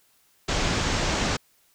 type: low-pass noise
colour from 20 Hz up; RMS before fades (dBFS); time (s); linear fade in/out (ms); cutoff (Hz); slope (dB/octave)
pink; -25; 0.48-1.37; 10; 7300; 48
effects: white hiss -63 dBFS RMS until 1.74 s